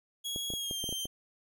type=tone with pitch glide; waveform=sawtooth; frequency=3322 to 3148 Hz; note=G#7 to G7; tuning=0 to +7 cents; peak=-31 dBFS; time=0.24-1.07 s; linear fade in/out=20 ms; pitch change=-93 cents; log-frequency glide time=0.54-0.83 s
type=clicks; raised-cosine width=2 ms; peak=-27 dBFS; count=8; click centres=0.361 / 0.503 / 0.537 / 0.711 / 0.841 / 0.891 / 0.926 / 1.055 s
effects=none